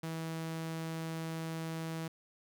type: tone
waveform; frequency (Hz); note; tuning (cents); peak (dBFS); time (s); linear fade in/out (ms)
sawtooth; 162.4; E3; -26; -33; 0.03-2.08; 5
effects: none